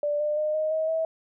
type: tone with pitch steps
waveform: sine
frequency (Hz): 587.3 / 598.6 / 610.1 / 621.9 / 633.8 / 646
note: D5 / D5 / D#5 / D#5 / D#5 / E5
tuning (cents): 0 / +33 / -34 / -1 / +32 / -35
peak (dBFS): -23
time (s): 0.03-1.05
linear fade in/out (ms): 2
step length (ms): 170
effects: none